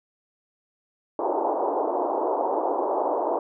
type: band-pass noise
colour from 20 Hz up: white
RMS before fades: -25 dBFS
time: 1.19-3.39 s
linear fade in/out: 2 ms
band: 310 to 940 Hz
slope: 48 dB/octave
effects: none